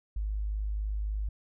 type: tone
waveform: sine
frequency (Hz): 51.8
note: G#1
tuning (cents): -4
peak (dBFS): -29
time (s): 0.16-1.29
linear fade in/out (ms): 5
effects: none